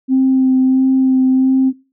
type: tone with vibrato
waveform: sine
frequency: 261.6 Hz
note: C4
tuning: in tune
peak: -8 dBFS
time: 0.08-1.73 s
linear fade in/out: 50 ms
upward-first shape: sine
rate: 1.5 Hz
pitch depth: 13 cents each way
effects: noise-tail reverb RT60 0.3 s tail -19 dB re dry + tanh soft clip ceiling -4 dBFS